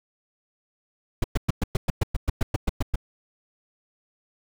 brown noise bursts, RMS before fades -20 dBFS, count 14, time 1.22-2.958 s, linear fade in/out 5 ms, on 22 ms, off 110 ms, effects none

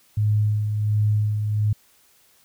sine tone with tremolo, 105.7 Hz, G#2, 31 cents sharp, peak -16 dBFS, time 0.17-1.73 s, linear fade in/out 5 ms, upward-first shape sine, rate 1.4 Hz, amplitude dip 45%, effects white hiss -58 dBFS RMS until 2.44 s

